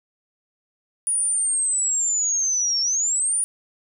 sine linear two-way sweep, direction down then up, 9700 to 5400 to 9700 Hz, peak -19 dBFS, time 1.07-3.44 s, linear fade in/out 0 ms, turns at 2.81 s, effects none

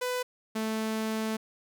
sawtooth tone pair in turn, 499 / 219.7 Hz, B4 / A3, +18 / -2 cents, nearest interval octave + major second, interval 1420 cents, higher first, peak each -25 / -25 dBFS, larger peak neither, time 0.01-0.23 / 0.55-1.37 s, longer second, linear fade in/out 10 ms, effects none

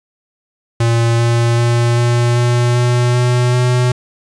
square tone with pitch steps, 116.54 / 117.62 / 118.71 / 119.82 / 120.93 / 122.05 / 123.18 / 124.33 Hz, A#2 / A#2 / A#2 / A#2 / B2 / B2 / B2 / B2, 0 / +16 / +32 / +48 / -36 / -20 / -4 / +12 cents, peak -11 dBFS, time 0.8-3.92 s, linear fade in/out 5 ms, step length 390 ms, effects resampled to 22050 Hz + 7-bit

